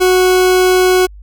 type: tone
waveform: 40% pulse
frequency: 368.3 Hz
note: F#4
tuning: 8 cents flat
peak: -7 dBFS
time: 0-1.07 s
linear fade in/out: 20 ms
effects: added 50 Hz sine -32 dBFS peak until 1.22 s